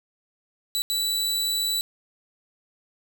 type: tone bursts at uneven times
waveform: sawtooth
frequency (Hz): 3951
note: B7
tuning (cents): 0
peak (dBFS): -20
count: 2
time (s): 0.75-0.82 / 0.9-1.81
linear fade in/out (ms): 0
effects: none